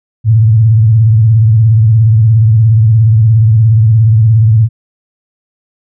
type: tone with vibrato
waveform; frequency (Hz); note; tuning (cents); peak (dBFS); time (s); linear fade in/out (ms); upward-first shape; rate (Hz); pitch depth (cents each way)
sine; 111; A2; +16; -3; 0.24-4.69; 50; triangle; 17; 130
effects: none